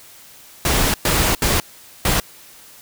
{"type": "noise bursts at uneven times", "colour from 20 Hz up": "pink", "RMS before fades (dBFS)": -17, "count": 4, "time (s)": [[0.65, 0.94], [1.05, 1.35], [1.42, 1.6], [2.05, 2.2]], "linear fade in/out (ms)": 2, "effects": ["white hiss -44 dBFS RMS until 2.81 s"]}